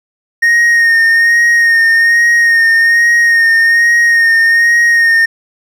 triangle tone with vibrato, 1853 Hz, A#6, 11 cents flat, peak -4 dBFS, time 0.42-5.26 s, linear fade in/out 10 ms, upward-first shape sine, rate 1.2 Hz, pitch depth 25 cents each way, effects none

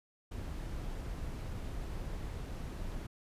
brown noise, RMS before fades -40 dBFS, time 0.31-3.07 s, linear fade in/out 10 ms, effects resampled to 32000 Hz

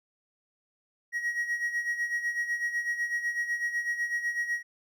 triangle tone with tremolo, 1900 Hz, A#6, 33 cents sharp, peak -23 dBFS, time 1.12-4.63 s, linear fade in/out 50 ms, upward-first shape sine, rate 8 Hz, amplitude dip 70%, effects tanh soft clip ceiling -19 dBFS

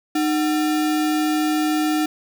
sine tone with sample-and-hold, 306.9 Hz, D#4, 24 cents flat, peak -17 dBFS, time 0.15-2.06 s, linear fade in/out 5 ms, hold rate 1050 Hz, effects none

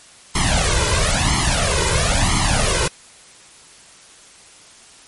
pink noise with flanger, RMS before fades -17 dBFS, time 0.35-2.88 s, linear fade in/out 5 ms, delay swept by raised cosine 0.94 to 2.04 ms, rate 1 Hz, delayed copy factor +0.95, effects white hiss -45 dBFS RMS until 5.07 s + MP3 48 kbps

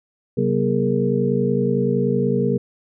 sine tone cluster, 133.8 / 189.6 / 240.2 / 412.5 / 463.2 Hz, C3 / F#3 / B3 / G#4 / A#4, +39 / +43 / -48 / -12 / -11 cents, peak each -23 dBFS, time 0.37-2.58 s, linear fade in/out 10 ms, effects none

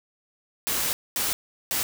white noise bursts at uneven times, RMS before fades -26 dBFS, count 3, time 0.67-0.93 / 1.16-1.33 / 1.71-1.83 s, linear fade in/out 0 ms, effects none

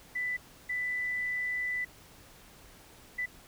sine tone bursts at uneven times, 1989 Hz, B6, 12 cents sharp, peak -30 dBFS, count 3, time 0.15-0.37 / 0.69-1.85 / 3.18-3.26 s, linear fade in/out 10 ms, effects pink hiss -55 dBFS RMS until 3.47 s

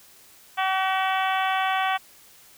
harmonic tone, 380 Hz, F#4, 46 cents sharp, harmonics 2 / 3 / 4 / 5 / 6 / 7 / 8 / 9, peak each -24 / -28 / -30 / -32 / -34 / -35 / -36 / -37 dBFS, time 0.57-1.98 s, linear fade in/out 20 ms, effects white hiss -52 dBFS RMS until 2.57 s

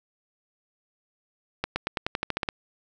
accelerating click train, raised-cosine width 0.3 ms, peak -10 dBFS, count 11, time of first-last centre 1.64-2.488 s, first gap 120 ms, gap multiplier 0.92, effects none

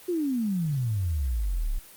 sine exponential sweep, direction down, 368.9 to 30.66 Hz, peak -24 dBFS, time 0.08-1.79 s, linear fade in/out 10 ms, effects white hiss -49 dBFS RMS until 1.96 s + Opus 24 kbps

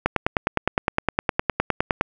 click train, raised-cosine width 0.5 ms, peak -3 dBFS, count 20, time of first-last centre 0.06-2.011 s, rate 9.74 Hz, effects none

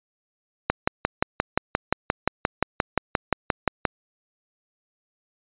click train, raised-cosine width 0.5 ms, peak -3 dBFS, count 19, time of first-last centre 0.7-3.852 s, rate 5.71 Hz, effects resampled to 8000 Hz

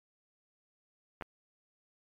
clicks, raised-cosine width 0.5 ms, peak -25 / -24 dBFS, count 2, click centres 1.211 / 1.223 s, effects MP3 96 kbps

